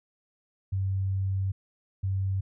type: tone pair in turn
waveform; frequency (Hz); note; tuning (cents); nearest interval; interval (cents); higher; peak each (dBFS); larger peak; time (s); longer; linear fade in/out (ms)
sine; 96.2 / 96.2; G2 / G2; -32 / -32; unison; 0; neither; -25; neither; 0.72-1.52 / 2.03-2.41; first; 10
effects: none